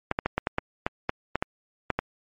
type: clicks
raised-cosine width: 0.5 ms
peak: -9 dBFS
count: 12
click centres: 0.114 / 0.189 / 0.26 / 0.38 / 0.471 / 0.584 / 0.865 / 1.094 / 1.356 / 1.425 / 1.903 / 1.99 s
effects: MP3 48 kbps